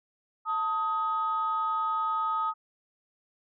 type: tone pair together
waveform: sine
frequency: 890 / 1259.5 Hz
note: A5 / D#6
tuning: +20 / +21 cents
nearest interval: tritone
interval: 601 cents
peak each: -31 / -26 dBFS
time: 0.45-2.54 s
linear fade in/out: 50 ms
effects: tanh soft clip ceiling -20 dBFS